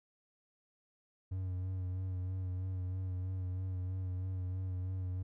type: tone with vibrato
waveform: triangle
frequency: 92.5 Hz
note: F#2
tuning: in tune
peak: -33 dBFS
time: 1.31-5.23 s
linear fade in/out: 10 ms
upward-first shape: sine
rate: 3.1 Hz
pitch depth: 29 cents each way
effects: none